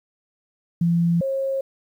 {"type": "tone pair in turn", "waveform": "sine", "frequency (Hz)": [170, 539.7], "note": ["F3", "C#5"], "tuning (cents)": [-46, -46], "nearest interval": "octave + minor sixth", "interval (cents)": 2000, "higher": "second", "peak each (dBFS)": [-16, -21], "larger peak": "first", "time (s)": [[0.81, 1.21], [1.21, 1.61]], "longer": "neither", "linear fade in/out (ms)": 5, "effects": ["9-bit"]}